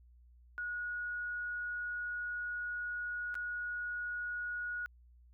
sine tone with dropouts, 1453 Hz, F#6, 32 cents flat, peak -36 dBFS, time 0.58-4.86 s, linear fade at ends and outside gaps 0 ms, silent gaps 3.343-3.353 s, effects added 60 Hz sine -58 dBFS peak until 5.33 s

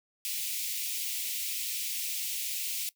white high-pass noise, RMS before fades -34 dBFS, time 0.25-2.89 s, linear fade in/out 0 ms, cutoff 2200 Hz, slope 48 dB/octave, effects noise-tail reverb RT60 0.1 s tail -19 dB re dry

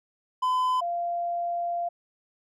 triangle / sine tone pair in turn, 1014 / 692.3 Hz, B5 / F5, +45 / -15 cents, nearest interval perfect fifth, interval 660 cents, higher first, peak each -20 / -26 dBFS, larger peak first, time 0.42-0.81 / 0.81-1.89 s, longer second, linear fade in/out 10 ms, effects none

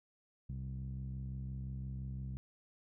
sawtooth tone with low-pass filter, 65.8 Hz, C2, 10 cents sharp, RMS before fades -42 dBFS, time 0.49-2.37 s, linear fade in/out 0 ms, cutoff 160 Hz, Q 5.2, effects none

